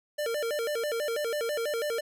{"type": "tone with vibrato", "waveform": "square", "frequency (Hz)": 523.3, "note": "C5", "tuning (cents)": 0, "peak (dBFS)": -29, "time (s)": [0.18, 2.01], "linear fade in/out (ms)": 10, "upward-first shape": "square", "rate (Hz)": 6.1, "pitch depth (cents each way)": 220, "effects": []}